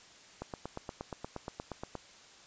click train, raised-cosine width 1 ms, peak -24 dBFS, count 14, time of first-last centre 0.42-1.953 s, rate 8.48 Hz, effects white hiss -56 dBFS RMS until 2.46 s + resampled to 16000 Hz

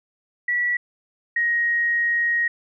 sine tone pair in turn, 1943 / 1881.2 Hz, B6 / A#6, -29 / +15 cents, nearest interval minor second, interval 56 cents, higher first, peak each -19 / -18 dBFS, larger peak second, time 0.48-0.77 / 1.36-2.48 s, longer second, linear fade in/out 5 ms, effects none

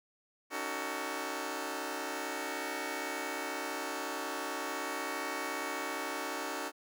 10% pulse chord, D# half-diminished seventh, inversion third, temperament just, 280 / 311.1 / 373.4 / 448 Hz, C#4 / D#4 / F#4 / A4, +18 / 0 / +16 / +31 cents, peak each -33 dBFS, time 0.5-6.72 s, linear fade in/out 50 ms, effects none

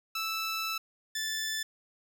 15% pulse tone pair in turn, 1318 / 1754.9 Hz, E6 / A6, -1 / -5 cents, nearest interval perfect fourth, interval 496 cents, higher second, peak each -25 dBFS, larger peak neither, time 0.15-0.78 / 1.15-1.63 s, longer first, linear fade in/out 5 ms, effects none

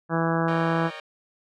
harmonic tone, 165.1 Hz, E3, 3 cents sharp, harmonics 1 / 2 / 3 / 4 / 5 / 6 / 7 / 8 / 9 / 10, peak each -25 / -28 / -30 / -31 / -32 / -33 / -33 / -34 / -35 / -35 dBFS, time 0.09-0.91 s, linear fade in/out 50 ms
10% pulse chord, Eb dominant seventh, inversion second, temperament equal with one note detuned, 466.2 / 554.4 / 610.9 / 784 Hz, Bb4 / Db5 / Eb5 / G5, 0 / 0 / -32 / 0 cents, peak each -35 / -33 / -31 / -34 dBFS, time 0.48-1 s, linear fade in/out 2 ms
effects low-pass 4000 Hz 12 dB/octave

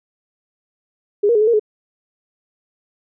sine tone with pitch steps, 410.5 / 471.8 / 420.2 / 431.5 / 468.8 / 425.2 Hz, G#4 / A#4 / G#4 / A4 / A#4 / G#4, -20 / +21 / +20 / -34 / +10 / +41 cents, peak -11 dBFS, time 1.23-1.596 s, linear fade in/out 10 ms, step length 61 ms, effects none

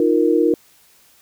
sine chord, Eb suspended second, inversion none, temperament just, 311.1 / 350 / 466.7 Hz, Eb4 / F4 / Bb4, 0 / +4 / +2 cents, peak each -17 dBFS, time 0-0.54 s, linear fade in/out 2 ms, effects white hiss -53 dBFS RMS until 1.21 s

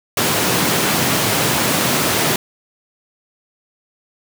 pink high-pass noise, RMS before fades -17 dBFS, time 0.17-2.36 s, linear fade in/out 2 ms, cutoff 120 Hz, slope 24 dB/octave, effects none

